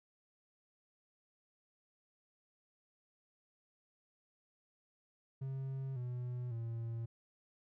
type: tone with pitch steps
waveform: triangle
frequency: 134.1 / 123.5 / 115.2 Hz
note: C3 / B2 / A#2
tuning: +43 / 0 / -20 cents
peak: -36 dBFS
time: 5.41-7.06 s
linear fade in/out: 10 ms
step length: 550 ms
effects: none